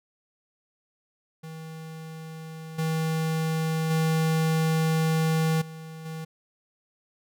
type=tone with level steps; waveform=square; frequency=160 Hz; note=D#3; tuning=49 cents sharp; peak=-38 / -25 / -22 / -39 / -34 dBFS; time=1.43-6.25 s; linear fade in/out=10 ms; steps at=2.78 / 3.9 / 5.61 / 6.05 s; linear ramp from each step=10 ms; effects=none